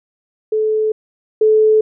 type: tone pair in turn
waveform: sine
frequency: 433.3 / 433.3 Hz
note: A4 / A4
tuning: -27 / -27 cents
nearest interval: unison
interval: 0 cents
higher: neither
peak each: -13 / -8 dBFS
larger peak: second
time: 0.52-0.92 / 1.41-1.81 s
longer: neither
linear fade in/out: 5 ms
effects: none